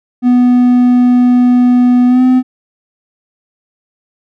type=tone with pitch glide; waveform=triangle; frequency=246.9 to 254.9 Hz; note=B3 to C4; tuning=0 to -45 cents; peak=-3 dBFS; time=0.22-2.43 s; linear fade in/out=50 ms; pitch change=+55 cents; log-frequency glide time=2.07-2.22 s; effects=none